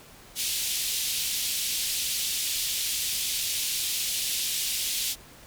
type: band-pass noise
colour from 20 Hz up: pink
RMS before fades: -29 dBFS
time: 0.35-5.16 s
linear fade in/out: 50 ms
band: 2900 to 16000 Hz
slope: 24 dB/octave
effects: pink hiss -50 dBFS RMS until 5.46 s